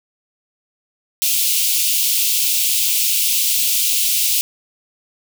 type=high-pass noise; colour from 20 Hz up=white; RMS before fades=-17 dBFS; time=1.22-4.41 s; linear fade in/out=0 ms; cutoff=2500 Hz; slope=48 dB/octave; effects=none